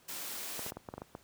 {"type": "high-pass noise", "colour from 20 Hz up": "white", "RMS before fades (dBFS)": -41, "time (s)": [0.08, 0.71], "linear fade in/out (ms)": 10, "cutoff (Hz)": 180, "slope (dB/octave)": 48}
{"type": "clicks", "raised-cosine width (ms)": 1, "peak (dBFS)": -27, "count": 9, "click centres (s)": [0.593, 0.664, 0.721, 0.77, 0.888, 0.939, 0.98, 1.019, 1.151]}
{"effects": ["pink hiss -63 dBFS RMS until 1.23 s", "high-pass 60 Hz 12 dB/octave"]}